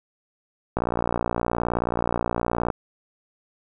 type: click train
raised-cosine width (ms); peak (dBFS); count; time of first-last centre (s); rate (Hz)
1; -9; 115; 0.77-2.702; 59
effects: none